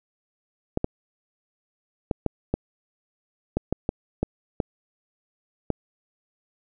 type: clicks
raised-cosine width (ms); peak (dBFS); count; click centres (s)
2; -9; 11; 0.774 / 0.844 / 2.112 / 2.263 / 2.54 / 3.57 / 3.726 / 3.891 / 4.23 / 4.602 / 5.703
effects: none